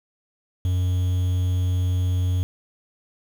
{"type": "tone with quantisation", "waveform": "triangle", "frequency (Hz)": 90.9, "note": "F#2", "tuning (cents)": -30, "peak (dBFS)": -17, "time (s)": [0.65, 2.43], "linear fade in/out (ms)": 0, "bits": 7, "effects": []}